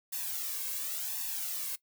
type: noise with flanger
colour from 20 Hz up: blue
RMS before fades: -36 dBFS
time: 0.12-1.76 s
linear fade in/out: 10 ms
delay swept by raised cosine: 1.1 to 1.86 ms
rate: 0.92 Hz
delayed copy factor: +0.7
effects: noise-tail reverb RT60 0.1 s tail -19 dB re dry